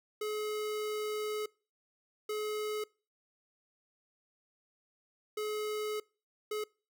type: tone bursts at uneven times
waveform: square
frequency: 425.3 Hz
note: G#4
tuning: 41 cents sharp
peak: -34 dBFS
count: 4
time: 0.21-1.46 / 2.29-2.84 / 5.37-6 / 6.51-6.64 s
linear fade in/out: 5 ms
effects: noise-tail reverb RT60 0.4 s tail -26 dB re dry